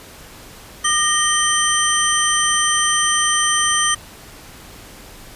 sine tone cluster, 1208 / 1857 / 3119 / 6020 / 8760 Hz, D6 / A#6 / G7 / F#8 / C#9, +48 / -7 / -9 / +29 / -22 cents, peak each -21 dBFS, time 0.84-3.95 s, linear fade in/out 10 ms, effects pink hiss -40 dBFS RMS until 5.35 s + resampled to 32000 Hz

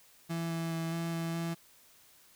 35% pulse tone with pitch steps, 166.6 / 165.4 / 164.3 / 167 / 165.8 / 167.3 Hz, E3 / E3 / E3 / E3 / E3 / E3, +19 / +6 / -5 / +23 / +10 / +26 cents, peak -31 dBFS, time 0.29-1.55 s, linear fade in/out 20 ms, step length 210 ms, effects white hiss -61 dBFS RMS until 2.35 s

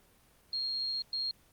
sine tone bursts at uneven times, 4245 Hz, C8, 24 cents sharp, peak -31 dBFS, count 2, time 0.53-1.02 / 1.13-1.31 s, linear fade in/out 2 ms, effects pink hiss -64 dBFS RMS until 1.52 s + Opus 24 kbps

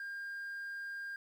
sine tone, 1605 Hz, G6, 40 cents sharp, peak -37 dBFS, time 0-1.16 s, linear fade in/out 2 ms, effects tanh soft clip ceiling -39 dBFS + 11-bit

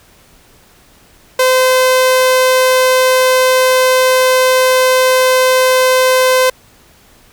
sawtooth tone, 514 Hz, C5, 31 cents flat, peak -4 dBFS, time 1.39-6.5 s, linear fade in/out 5 ms, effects pink hiss -46 dBFS RMS until 7.32 s

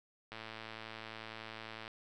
click train, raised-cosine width 0.3 ms, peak -29 dBFS, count 174, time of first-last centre 0.32-1.879 s, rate 111 Hz, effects none

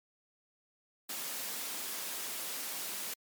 white high-pass noise, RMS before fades -39 dBFS, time 1.09-3.14 s, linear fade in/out 5 ms, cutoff 180 Hz, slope 24 dB/octave, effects MP3 96 kbps

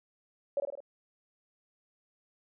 sine tone with echo, 564 Hz, C#5, 30 cents sharp, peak -26 dBFS, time 0.57-0.6 s, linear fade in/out 2 ms, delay 51 ms, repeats 4, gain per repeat -4 dB, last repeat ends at 0.804 s, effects none

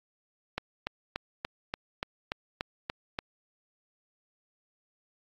click train, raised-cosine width 0.3 ms, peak -15 dBFS, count 10, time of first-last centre 0.58-3.189 s, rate 3.45 Hz, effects AAC 48 kbps

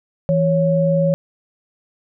sine tone pair together, 164.92 / 554.4 Hz, E3 / C#5, +1 / 0 cents, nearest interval octave + major sixth, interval 2099 cents, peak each -16 dBFS, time 0.29-1.14 s, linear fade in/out 0 ms, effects none

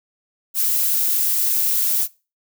violet noise, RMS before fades -19 dBFS, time 0.54-2.08 s, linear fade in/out 50 ms, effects noise-tail reverb RT60 0.3 s tail -21 dB re dry

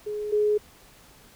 sine tone pair in turn, 420 / 420 Hz, G#4 / G#4, +19 / +19 cents, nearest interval unison, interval 0 cents, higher neither, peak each -28 / -19 dBFS, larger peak second, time 0.06-0.32 / 0.32-0.58 s, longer neither, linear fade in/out 10 ms, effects pink hiss -53 dBFS RMS until 1.35 s

